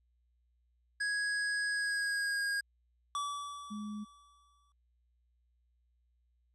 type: tone with pitch glide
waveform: square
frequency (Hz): 1661.2 to 1629.8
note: G#6 to G#6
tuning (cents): 0 to -33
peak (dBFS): -32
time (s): 1-2.61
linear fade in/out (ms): 10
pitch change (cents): -33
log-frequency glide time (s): 1.7-2.41
type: tone with exponential decay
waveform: square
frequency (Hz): 1151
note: D6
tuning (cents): -35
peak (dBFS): -33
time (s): 3.15-4.72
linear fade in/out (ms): 1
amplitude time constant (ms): 340
type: tone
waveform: sine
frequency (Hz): 210.1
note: G#3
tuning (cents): +20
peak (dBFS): -38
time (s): 3.7-4.05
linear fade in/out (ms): 20
effects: added 60 Hz sine -70 dBFS peak until 6.54 s + resampled to 24000 Hz